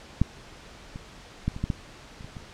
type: clicks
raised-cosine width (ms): 5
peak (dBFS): -7 / -24 / -12 / -23 / -14 / -13 / -30 / -29 / -25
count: 9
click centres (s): 0.216 / 0.959 / 1.48 / 1.564 / 1.64 / 1.702 / 2.209 / 2.245 / 2.368
effects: pink hiss -47 dBFS RMS until 2.53 s + low-pass 6000 Hz 12 dB/octave